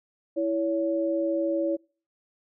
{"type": "tone pair together", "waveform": "sine", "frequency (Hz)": [329.7, 563], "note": ["E4", "C#5"], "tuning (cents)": [0, 27], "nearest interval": "major sixth", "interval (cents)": 927, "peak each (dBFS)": -26, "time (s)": [0.36, 1.77], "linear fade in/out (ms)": 20, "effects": ["noise-tail reverb RT60 0.4 s tail -26 dB re dry"]}